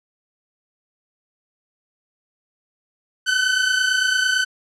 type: tone pair together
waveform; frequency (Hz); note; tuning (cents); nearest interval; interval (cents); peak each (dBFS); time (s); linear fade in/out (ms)
sawtooth; 1500 / 1528.9; F#6 / G6; +23 / -44; unison; 33; -16; 3.26-4.45; 20
effects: low-pass 7000 Hz 12 dB/octave